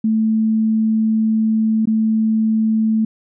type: tone with dropouts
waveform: sine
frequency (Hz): 220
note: A3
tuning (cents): 0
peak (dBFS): -13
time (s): 0.04-3.05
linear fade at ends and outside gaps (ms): 5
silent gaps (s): 1.856-1.872
effects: none